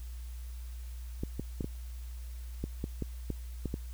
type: clicks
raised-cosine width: 3 ms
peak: -21 dBFS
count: 10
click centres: 1.235 / 1.396 / 1.608 / 1.644 / 2.64 / 2.841 / 3.023 / 3.303 / 3.657 / 3.741 s
effects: added 60 Hz sine -39 dBFS peak until 3.93 s + white hiss -58 dBFS RMS until 3.93 s